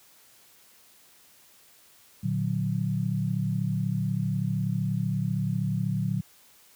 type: chord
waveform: sine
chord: Bb augmented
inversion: none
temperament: equal with one note detuned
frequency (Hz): 116.54 / 148.97 / 185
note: Bb2 / D3 / F#3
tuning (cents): 0 / +25 / 0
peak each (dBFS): -29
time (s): 2.23-6.21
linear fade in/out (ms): 10
effects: white hiss -57 dBFS RMS until 6.75 s + high-pass 60 Hz 12 dB/octave